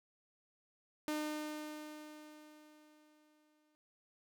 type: tone with exponential decay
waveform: sawtooth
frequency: 303.6 Hz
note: D#4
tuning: 42 cents flat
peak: -31 dBFS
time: 1.08-3.75 s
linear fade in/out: 0 ms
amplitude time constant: 580 ms
effects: none